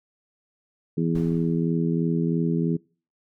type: harmonic tone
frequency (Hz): 83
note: E2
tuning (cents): +12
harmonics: 2 / 3 / 4 / 5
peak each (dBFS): -23 / -27 / -29 / -31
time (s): 0.97-2.77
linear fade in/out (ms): 10
type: noise with exponential decay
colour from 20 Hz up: brown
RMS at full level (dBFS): -34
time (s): 1.15-1.94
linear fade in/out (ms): 2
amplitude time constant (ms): 170
effects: noise-tail reverb RT60 0.4 s tail -25 dB re dry